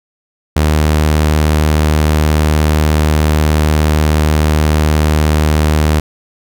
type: tone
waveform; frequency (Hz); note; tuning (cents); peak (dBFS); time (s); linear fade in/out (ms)
sawtooth; 76.6; D#2; -27; -5; 0.56-6; 5
effects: none